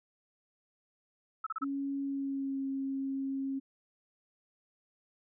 sine tone bursts, 1305 Hz, E6, 18 cents flat, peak -32 dBFS, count 4, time 1.44-1.643 s, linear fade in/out 5 ms, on 26 ms, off 33 ms
sine tone with pitch glide, 277.2 to 270.7 Hz, C#4 to C#4, 0 to -41 cents, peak -32 dBFS, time 1.61-3.6 s, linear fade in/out 20 ms, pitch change -41 cents, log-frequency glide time 2.02-2.63 s
effects none

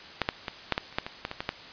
clicks, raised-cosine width 0.3 ms, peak -8 / -8 / -15 / -7 / -10 / -30 / -9 / -18 / -14 / -18 / -15 / -11 dBFS, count 12, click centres 0.217 / 0.289 / 0.482 / 0.723 / 0.779 / 0.926 / 0.985 / 1.065 / 1.251 / 1.314 / 1.405 / 1.491 s, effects white hiss -45 dBFS RMS until 1.72 s + resampled to 11025 Hz

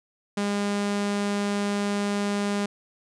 sawtooth tone, 203.2 Hz, G#3, 38 cents flat, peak -20 dBFS, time 0.37-2.66 s, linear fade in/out 5 ms, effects resampled to 22050 Hz

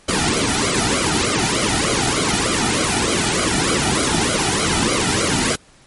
pink noise with flanger, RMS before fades -18 dBFS, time 0.08-5.56 s, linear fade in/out 10 ms, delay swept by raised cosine 1.1 to 1.89 ms, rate 3.3 Hz, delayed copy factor -1, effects pink hiss -50 dBFS RMS until 5.86 s + MP3 48 kbps

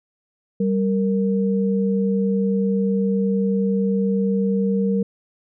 sine tone pair together, 194.9 / 463.9 Hz, G3 / A#4, -10 / -8 cents, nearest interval octave + minor third, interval 1502 cents, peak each -18 / -23 dBFS, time 0.6-5.03 s, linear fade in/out 5 ms, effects none

